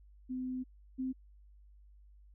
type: tone pair in turn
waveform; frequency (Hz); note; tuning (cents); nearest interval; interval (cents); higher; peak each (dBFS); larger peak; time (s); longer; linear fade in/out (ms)
sine; 255.5 / 259.7; C4 / C4; -41 / -13; unison; 28; second; -35 / -33; second; 0.29-0.64 / 0.98-1.13; first; 20
effects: added 50 Hz sine -56 dBFS peak until 2.34 s